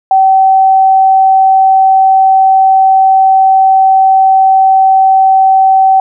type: tone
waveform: sine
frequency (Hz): 767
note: G5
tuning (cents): -38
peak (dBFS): -3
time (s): 0.11-6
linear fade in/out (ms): 2
effects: none